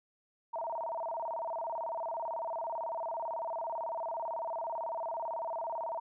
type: tone with vibrato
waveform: sine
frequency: 784 Hz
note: G5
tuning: in tune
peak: -34 dBFS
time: 0.53-6 s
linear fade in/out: 10 ms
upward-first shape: square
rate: 18 Hz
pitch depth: 300 cents each way
effects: none